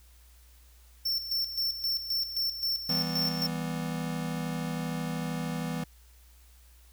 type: tone with tremolo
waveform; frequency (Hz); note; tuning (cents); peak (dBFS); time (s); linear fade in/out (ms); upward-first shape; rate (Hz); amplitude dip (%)
square; 5410; E8; +44; -27; 1.05-3.47; 10; square; 3.8; 65
type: chord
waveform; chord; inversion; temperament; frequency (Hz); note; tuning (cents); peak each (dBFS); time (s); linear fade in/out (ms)
square; E minor; none; just; 164.81 / 197.78 / 247.2; E3 / G3 / B3; 0 / +16 / +2; -34 / -39 / -37; 2.89-5.84; 5
effects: added 60 Hz sine -54 dBFS peak until 6.92 s + white hiss -62 dBFS RMS until 6.92 s